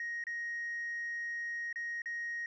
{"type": "tone with dropouts", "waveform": "sine", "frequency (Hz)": 1876, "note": "A#6", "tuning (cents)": 11, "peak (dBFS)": -34, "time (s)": [0, 2.46], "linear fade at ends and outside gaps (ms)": 2, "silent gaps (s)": [[0.239, 0.268], [1.728, 1.758], [2.019, 2.058]], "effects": ["tanh soft clip ceiling -33 dBFS"]}